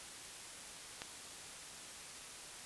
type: click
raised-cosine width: 0.2 ms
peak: -24 dBFS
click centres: 1.019 s
effects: white hiss -50 dBFS RMS until 2.65 s + resampled to 24000 Hz